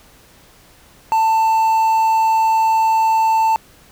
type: tone with quantisation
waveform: triangle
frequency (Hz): 890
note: A5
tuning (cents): +20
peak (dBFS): -10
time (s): 1.12-3.56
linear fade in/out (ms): 0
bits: 6
effects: pink hiss -48 dBFS RMS until 3.91 s